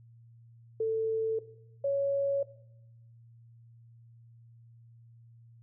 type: tone pair in turn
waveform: sine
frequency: 444.2 / 557.2 Hz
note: A4 / C#5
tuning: +16 / +9 cents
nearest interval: major third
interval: 393 cents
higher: second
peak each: -26 dBFS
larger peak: neither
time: 0.8-1.39 / 1.84-2.43 s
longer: neither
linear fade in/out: 5 ms
effects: noise-tail reverb RT60 0.8 s tail -17 dB re dry + added 116 Hz sine -53 dBFS peak until 5.62 s